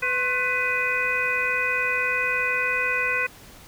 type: harmonic tone with a mistuned harmonic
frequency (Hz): 499.8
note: B4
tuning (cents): +21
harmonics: 1 / 2 / 3 / 4 / 5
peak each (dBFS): -32 / -32 / -27 / -27 / -25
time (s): 0.02-3.27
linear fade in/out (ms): 10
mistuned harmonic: 2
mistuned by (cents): +110
effects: pink hiss -47 dBFS RMS until 3.67 s